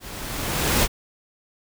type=noise with level ramp; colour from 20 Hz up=pink; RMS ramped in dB=-38 to -17 dBFS; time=0-0.88 s; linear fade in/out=50 ms; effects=none